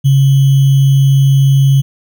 sine tone with sample-and-hold, 136.7 Hz, C#3, 24 cents flat, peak -5 dBFS, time 0.04-1.82 s, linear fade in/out 20 ms, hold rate 3150 Hz, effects none

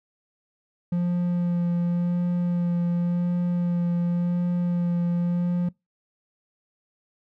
triangle tone with vibrato, 174.61 Hz, F3, in tune, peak -19 dBFS, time 0.92-5.69 s, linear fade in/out 5 ms, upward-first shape sine, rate 0.91 Hz, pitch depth 14 cents each way, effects noise-tail reverb RT60 0.2 s tail -24 dB re dry

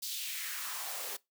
white noise with high-pass filter sweep, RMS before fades -39 dBFS, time 0.02-1.17 s, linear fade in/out 10 ms, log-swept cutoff 4400 to 410 Hz, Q 2.1, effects noise-tail reverb RT60 0.2 s tail -22 dB re dry

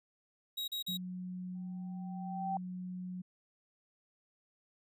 45% pulse tone bursts, 3814 Hz, A#7, 39 cents sharp, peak -36 dBFS, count 3, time 0.57-0.974 s, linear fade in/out 10 ms, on 110 ms, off 37 ms
sine tone, 182.1 Hz, F#3, 27 cents flat, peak -39 dBFS, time 0.88-3.22 s, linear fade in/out 10 ms
sine tone with exponential growth, 776 Hz, G5, 18 cents flat, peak -31 dBFS, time 1.55-2.57 s, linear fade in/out 2 ms, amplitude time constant 220 ms
effects none

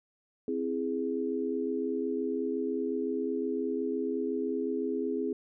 sine chord, C augmented, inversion none, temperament equal, 261.6 / 329.6 / 415.3 Hz, C4 / E4 / G#4, 0 / 0 / 0 cents, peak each -33 / -35 / -32 dBFS, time 0.48-5.33 s, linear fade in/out 2 ms, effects none

